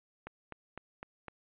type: click train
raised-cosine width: 0.5 ms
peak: -27 dBFS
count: 5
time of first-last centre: 0.27-1.283 s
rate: 3.95 Hz
effects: resampled to 8000 Hz